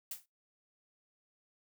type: noise with exponential decay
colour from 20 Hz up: blue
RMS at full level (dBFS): -36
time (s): 0.11-0.26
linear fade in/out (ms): 5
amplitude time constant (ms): 31
effects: noise-tail reverb RT60 0.2 s tail -22 dB re dry